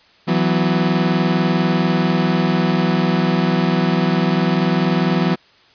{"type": "chord", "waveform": "35% pulse", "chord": "E suspended second", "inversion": "none", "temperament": "equal with one note detuned", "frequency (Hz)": [164.81, 185, 249.4], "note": ["E3", "F#3", "B3"], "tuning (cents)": [0, 0, 17], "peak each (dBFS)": [-17, -16, -20], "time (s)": [0.27, 5.36], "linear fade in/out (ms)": 20, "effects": ["white hiss -51 dBFS RMS until 5.74 s", "resampled to 11025 Hz"]}